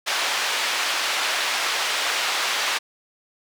white band-pass noise, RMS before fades -24 dBFS, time 0.06-2.79 s, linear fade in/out 20 ms, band 670 to 3800 Hz, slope 12 dB/octave, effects none

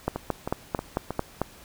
two click trains, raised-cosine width 1 ms, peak -10 / -15 dBFS, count 7 / 4, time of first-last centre 0.08-1.416 / 0.16-1.106 s, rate 4.49 / 3.17 Hz, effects pink hiss -50 dBFS RMS until 1.64 s

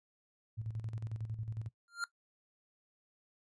sine tone with tremolo, 110.6 Hz, A2, 9 cents sharp, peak -36 dBFS, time 0.57-1.69 s, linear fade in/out 20 ms, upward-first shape square, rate 11 Hz, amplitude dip 65%
square tone with exponential growth, 1394 Hz, F6, 4 cents flat, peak -31 dBFS, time 1.88-2.04 s, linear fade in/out 1 ms, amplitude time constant 33 ms
effects noise-tail reverb RT60 0.1 s tail -17 dB re dry + resampled to 22050 Hz

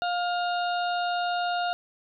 harmonic tone with a mistuned harmonic, 707 Hz, F5, 21 cents sharp, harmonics 1 / 2 / 4 / 5 / 6, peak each -26 / -32 / -38 / -40 / -42 dBFS, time 0.02-1.73 s, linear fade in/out 0 ms, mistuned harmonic 5, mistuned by +74 cents, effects none

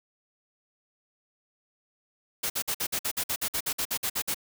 white noise bursts, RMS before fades -29 dBFS, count 16, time 2.43-4.345 s, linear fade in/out 10 ms, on 70 ms, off 53 ms, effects none

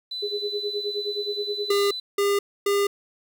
sine tone, 4000 Hz, B7, 21 cents sharp, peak -29 dBFS, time 0.11-2 s, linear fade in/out 5 ms
sine tone with tremolo, 411.5 Hz, G#4, 16 cents flat, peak -24 dBFS, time 0.22-1.72 s, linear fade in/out 10 ms, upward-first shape sine, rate 9.5 Hz, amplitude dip 95%
square tone bursts, 403.2 Hz, G4, 49 cents sharp, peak -20 dBFS, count 3, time 1.7-2.87 s, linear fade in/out 5 ms, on 210 ms, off 270 ms
effects 9-bit

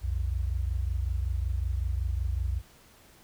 sine tone pair together, 61.24 / 86.6 Hz, B1 / F2, -14 / -14 cents, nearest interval tritone, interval 600 cents, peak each -28 / -31 dBFS, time 0.01-2.62 s, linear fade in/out 50 ms, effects pink hiss -57 dBFS RMS until 3.23 s

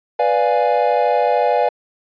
triangle chord, B diminished seventh, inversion none, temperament equal, 493.9 / 587.3 / 698.5 / 830.6 Hz, B4 / D5 / F5 / Ab5, 0 / 0 / 0 / 0 cents, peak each -17 dBFS, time 0.19-1.69 s, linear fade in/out 5 ms, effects resampled to 11025 Hz

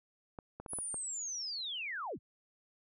clicks, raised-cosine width 1 ms, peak -30 dBFS, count 6, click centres 0.388 / 0.6 / 0.662 / 0.734 / 0.787 / 0.943 s
sine linear sweep, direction down, 10548 to 35.04 Hz, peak -37 dBFS, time 0.68-2.19 s, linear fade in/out 50 ms
effects none

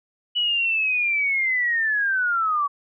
sine linear sweep, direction down, 2960 to 1123 Hz, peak -19 dBFS, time 0.35-2.68 s, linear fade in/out 20 ms, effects none

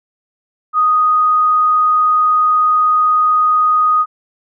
sine tone with vibrato, 1244.5 Hz, D#6, in tune, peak -9 dBFS, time 0.73-4.06 s, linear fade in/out 50 ms, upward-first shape triangle, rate 20 Hz, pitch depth 15 cents each way, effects none

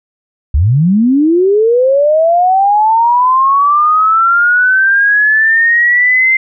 sine linear sweep, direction up, 61.74 to 2093 Hz, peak -6 dBFS, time 0.54-6.37 s, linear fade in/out 5 ms, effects none

